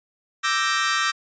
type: chord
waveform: sawtooth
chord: E half-diminished seventh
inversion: third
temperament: equal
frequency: 1174.7 / 1318.5 / 1568 / 1864.7 Hz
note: D6 / E6 / G6 / Bb6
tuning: 0 / 0 / 0 / 0 cents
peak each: -22 dBFS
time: 0.43-1.12 s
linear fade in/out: 20 ms
effects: resampled to 16000 Hz